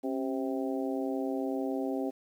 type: harmonic tone with a mistuned harmonic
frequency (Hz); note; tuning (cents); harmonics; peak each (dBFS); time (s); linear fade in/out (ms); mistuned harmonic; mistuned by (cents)
130.81; C3; 0; 2 / 3 / 4 / 5 / 6; -32 / -36 / -38 / -40 / -42; 0.03-2.11; 20; 2; +57
effects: 10-bit